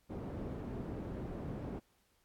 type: low-pass noise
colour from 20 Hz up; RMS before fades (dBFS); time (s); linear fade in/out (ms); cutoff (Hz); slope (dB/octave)
white; -42; 0.09-1.8; 20; 320; 12
effects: pink hiss -74 dBFS RMS until 2.24 s + AAC 64 kbps